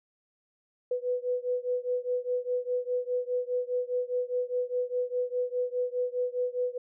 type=beating tone pair; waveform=sine; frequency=493.9 / 498.8 Hz; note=B4 / B4; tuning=0 / +17 cents; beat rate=4.9 Hz; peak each=-30 / -31 dBFS; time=0.91-6.78 s; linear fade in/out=5 ms; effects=none